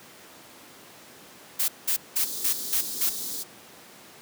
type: noise bursts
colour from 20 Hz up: blue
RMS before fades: -24 dBFS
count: 6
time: 1.59-3.098 s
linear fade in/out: 10 ms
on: 93 ms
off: 190 ms
type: band-stop noise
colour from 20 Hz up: white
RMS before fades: -33 dBFS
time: 2.18-3.44 s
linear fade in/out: 20 ms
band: 450 to 3600 Hz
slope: 48 dB/octave
effects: pink hiss -48 dBFS RMS until 4.21 s + high-pass 200 Hz 12 dB/octave